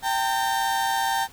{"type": "tone pair together", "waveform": "35% pulse", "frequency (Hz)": [785.3, 907], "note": ["G5", "A#5"], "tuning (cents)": [3, -48], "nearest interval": "major second", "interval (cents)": 249, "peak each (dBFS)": -23, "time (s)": [0.02, 1.28], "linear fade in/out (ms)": 50, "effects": ["pink hiss -49 dBFS RMS until 1.32 s"]}